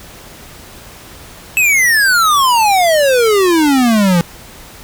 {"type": "exponential sweep", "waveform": "square", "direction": "down", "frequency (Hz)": [2637, 166.8], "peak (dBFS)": -9, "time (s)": [1.57, 4.21], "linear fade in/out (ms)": 0, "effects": ["pink hiss -36 dBFS RMS until 4.83 s"]}